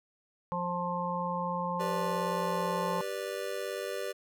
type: harmonic tone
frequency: 176.4 Hz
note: F3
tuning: 18 cents sharp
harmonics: 1 / 3 / 5 / 6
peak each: -36 / -37 / -35 / -35 dBFS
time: 0.52-3.01 s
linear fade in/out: 0 ms
type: chord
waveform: square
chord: G major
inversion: none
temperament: just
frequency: 392 / 490 / 588 Hz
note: G4 / B4 / D5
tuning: 0 / -14 / +2 cents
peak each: -39 dBFS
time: 1.79-4.13 s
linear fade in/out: 20 ms
effects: none